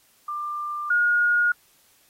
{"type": "tone pair in turn", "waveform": "sine", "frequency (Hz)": [1191, 1435.2], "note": ["D6", "F6"], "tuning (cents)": [24, 47], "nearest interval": "minor third", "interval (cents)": 323, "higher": "second", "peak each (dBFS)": [-27, -17], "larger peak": "second", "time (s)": [[0.28, 0.9], [0.9, 1.52]], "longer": "neither", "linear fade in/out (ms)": 5, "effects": ["white hiss -60 dBFS RMS until 2.09 s", "AAC 48 kbps"]}